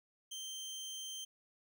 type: tone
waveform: 25% pulse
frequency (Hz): 3136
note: G7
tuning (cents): 0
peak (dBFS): -39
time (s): 0.31-1.25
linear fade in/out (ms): 10
effects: none